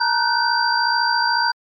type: tone cluster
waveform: sine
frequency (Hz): 893 / 947 / 1469 / 1531 / 4712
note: A5 / A#5 / F#6 / G6 / D8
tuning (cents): +25 / +27 / -13 / -41 / +5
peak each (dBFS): -25 / -20 / -24 / -22 / -22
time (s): 0-1.52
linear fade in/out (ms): 10
effects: MP3 96 kbps